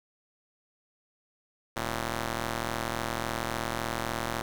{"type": "ring-modulated tone", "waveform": "5% pulse", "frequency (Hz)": 116.2, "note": "A#2", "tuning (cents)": -5, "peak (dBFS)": -16, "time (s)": [1.76, 4.42], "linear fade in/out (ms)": 5, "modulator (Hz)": 443, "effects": []}